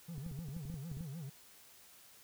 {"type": "tone with vibrato", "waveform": "triangle", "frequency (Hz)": 151.4, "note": "D#3", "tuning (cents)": -47, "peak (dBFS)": -40, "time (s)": [0.08, 1.3], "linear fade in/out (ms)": 10, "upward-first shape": "sine", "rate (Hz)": 6.6, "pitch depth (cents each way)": 240}
{"type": "clicks", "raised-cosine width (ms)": 5, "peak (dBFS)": -35, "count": 12, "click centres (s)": [0.18, 0.264, 0.315, 0.39, 0.487, 0.566, 0.654, 0.7, 0.741, 0.916, 0.97, 1.008]}
{"effects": ["white hiss -60 dBFS RMS until 2.23 s"]}